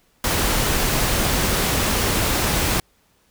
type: noise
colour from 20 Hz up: pink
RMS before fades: -20 dBFS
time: 0.24-2.8 s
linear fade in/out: 2 ms
effects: pink hiss -61 dBFS RMS until 3.3 s